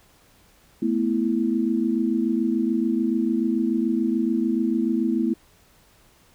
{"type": "chord", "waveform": "sine", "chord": "A suspended second", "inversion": "none", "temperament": "equal", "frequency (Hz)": [220, 246.9, 329.6], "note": ["A3", "B3", "E4"], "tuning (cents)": [0, 0, 0], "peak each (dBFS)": -24, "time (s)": [0.82, 5.34], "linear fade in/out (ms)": 5, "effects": ["pink hiss -57 dBFS RMS until 6.34 s"]}